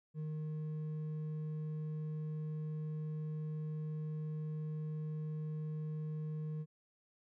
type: tone with hard clipping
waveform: sine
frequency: 154.3 Hz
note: D#3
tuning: 14 cents flat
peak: -39 dBFS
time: 0.14-6.66 s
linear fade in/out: 50 ms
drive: 4 dB
effects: none